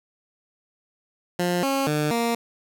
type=tone with pitch steps; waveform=15% pulse; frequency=176.8 / 272.5 / 150.5 / 233.6 Hz; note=F3 / C#4 / D3 / A#3; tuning=+22 / -29 / +43 / +4 cents; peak=-15 dBFS; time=1.39-2.35 s; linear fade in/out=5 ms; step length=240 ms; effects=none